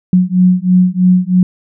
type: beating tone pair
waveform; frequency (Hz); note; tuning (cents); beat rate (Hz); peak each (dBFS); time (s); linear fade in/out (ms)
sine; 180.8 / 183.9; F#3 / F#3; -40 / -10; 3.1; -10; 0.13-1.43; 2
effects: none